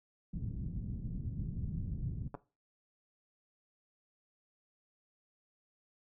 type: low-pass noise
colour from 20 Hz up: white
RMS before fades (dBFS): -39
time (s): 0.33-2.28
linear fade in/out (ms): 5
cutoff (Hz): 180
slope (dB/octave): 24
type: clicks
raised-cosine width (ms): 1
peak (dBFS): -28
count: 2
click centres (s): 2.343 / 2.35
effects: noise-tail reverb RT60 0.3 s tail -17 dB re dry